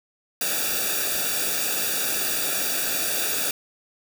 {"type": "noise with comb filter", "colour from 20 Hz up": "white", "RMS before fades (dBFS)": -25, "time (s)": [0.41, 3.51], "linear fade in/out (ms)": 2, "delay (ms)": 0.96, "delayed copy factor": -1, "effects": []}